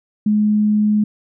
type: tone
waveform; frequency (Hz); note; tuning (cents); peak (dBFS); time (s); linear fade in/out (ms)
sine; 210.9; G#3; +27; -12; 0.26-1.04; 5
effects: none